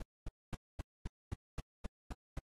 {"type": "noise bursts", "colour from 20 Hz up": "brown", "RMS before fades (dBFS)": -38, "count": 10, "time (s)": [0, 2.39], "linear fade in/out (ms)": 5, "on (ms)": 23, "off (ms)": 240, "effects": ["AAC 32 kbps"]}